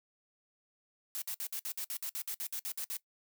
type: noise bursts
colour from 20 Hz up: blue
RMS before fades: -38 dBFS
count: 15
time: 1.15-2.968 s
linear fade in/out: 0 ms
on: 68 ms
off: 57 ms
effects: noise-tail reverb RT60 0.1 s tail -19 dB re dry